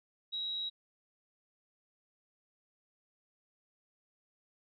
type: tone with amplitude modulation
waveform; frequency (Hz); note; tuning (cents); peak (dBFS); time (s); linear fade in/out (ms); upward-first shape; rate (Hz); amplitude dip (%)
sine; 3842; B7; -48; -33; 0.32-0.7; 20; sine; 208; 30
effects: none